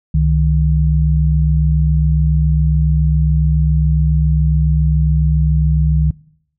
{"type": "tone pair together", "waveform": "sine", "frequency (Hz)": [67.3, 154.53], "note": ["C2", "D#3"], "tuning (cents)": [49, -12], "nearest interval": "octave + major second", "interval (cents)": 1439, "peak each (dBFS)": -13, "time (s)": [0.14, 6.11], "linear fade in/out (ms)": 5, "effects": ["noise-tail reverb RT60 0.7 s tail -22 dB re dry"]}